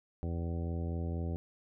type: harmonic tone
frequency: 84.2 Hz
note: E2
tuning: 37 cents sharp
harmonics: 1 / 2 / 3 / 4 / 5 / 6 / 7 / 9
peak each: -34 / -40 / -44 / -46 / -48 / -50 / -51 / -53 dBFS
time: 0.23-1.36 s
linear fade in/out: 0 ms
effects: none